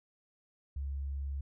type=tone; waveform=sine; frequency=69.3 Hz; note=C#2; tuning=in tune; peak=-34 dBFS; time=0.76-1.41 s; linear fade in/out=5 ms; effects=none